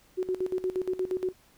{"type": "tone with tremolo", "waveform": "sine", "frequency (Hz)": 370, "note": "F#4", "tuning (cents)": 0, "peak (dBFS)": -25, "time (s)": [0.17, 1.33], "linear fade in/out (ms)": 20, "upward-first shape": "square", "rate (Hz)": 8.5, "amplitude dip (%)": 80, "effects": ["pink hiss -61 dBFS RMS until 1.57 s"]}